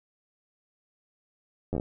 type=slowing click train; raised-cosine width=2 ms; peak=-17 dBFS; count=6; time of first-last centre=1.73-1.799 s; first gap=10 ms; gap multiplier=1.16; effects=none